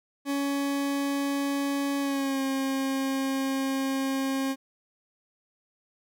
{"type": "tone with pitch glide", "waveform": "40% pulse", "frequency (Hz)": [280, 269.1], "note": ["C#4", "C4"], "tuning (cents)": [18, 49], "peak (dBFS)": -25, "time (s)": [0.25, 4.56], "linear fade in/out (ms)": 50, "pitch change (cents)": -69, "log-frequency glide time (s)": [2, 2.42], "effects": []}